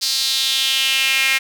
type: tone with high-pass filter sweep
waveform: sawtooth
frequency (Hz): 267.3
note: C4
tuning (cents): +37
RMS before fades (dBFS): -18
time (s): 0.01-1.39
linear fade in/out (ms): 20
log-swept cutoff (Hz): 4600 to 2200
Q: 3.7
effects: none